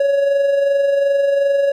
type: tone with amplitude modulation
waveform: triangle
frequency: 559 Hz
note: C#5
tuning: 14 cents sharp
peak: -9 dBFS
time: 0-1.72 s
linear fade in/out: 5 ms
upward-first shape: sine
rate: 22.7 Hz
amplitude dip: 40%
effects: none